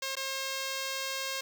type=tone with dropouts; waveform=5% pulse; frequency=536 Hz; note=C5; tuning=42 cents sharp; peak=-21 dBFS; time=0.02-1.41 s; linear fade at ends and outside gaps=5 ms; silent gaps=0.154-0.167 s; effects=none